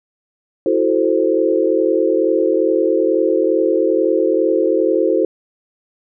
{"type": "chord", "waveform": "sine", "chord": "F# half-diminished seventh", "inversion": "third", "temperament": "equal with one note detuned", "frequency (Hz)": [327.7, 370, 440, 523.3], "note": ["E4", "F#4", "A4", "C5"], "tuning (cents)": [-10, 0, 0, 0], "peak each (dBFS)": -18, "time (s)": [0.66, 5.25], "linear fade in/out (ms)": 2, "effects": []}